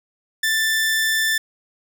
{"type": "tone", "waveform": "sawtooth", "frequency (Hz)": 1769, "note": "A6", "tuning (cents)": 9, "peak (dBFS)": -14, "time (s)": [0.43, 1.38], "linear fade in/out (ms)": 5, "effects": []}